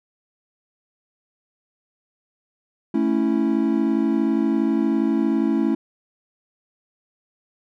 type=chord; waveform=triangle; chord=A major; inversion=none; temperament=equal; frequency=220 / 277.2 / 329.6 Hz; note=A3 / C#4 / E4; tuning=0 / 0 / 0 cents; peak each=-20 dBFS; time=2.94-5.75 s; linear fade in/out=5 ms; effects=none